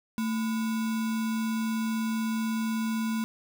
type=tone with sample-and-hold; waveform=sine; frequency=223 Hz; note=A3; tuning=23 cents sharp; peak=-26 dBFS; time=0.18-3.24 s; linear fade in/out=0 ms; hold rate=1225 Hz; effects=none